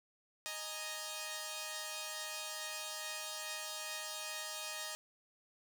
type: chord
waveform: 5% pulse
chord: D# suspended fourth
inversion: none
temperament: equal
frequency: 622.3 / 830.6 / 932.3 Hz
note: D#5 / G#5 / A#5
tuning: 0 / 0 / 0 cents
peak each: -32 / -36 / -35 dBFS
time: 0.46-4.95 s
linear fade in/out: 0 ms
effects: none